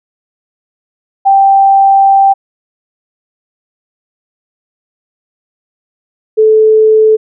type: tone pair in turn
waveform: sine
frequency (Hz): 784 / 435.6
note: G5 / A4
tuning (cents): 0 / -17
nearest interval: minor seventh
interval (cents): 1017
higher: first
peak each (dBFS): -3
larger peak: neither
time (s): 1.25-2.34 / 6.37-7.17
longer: first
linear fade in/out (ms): 20
effects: none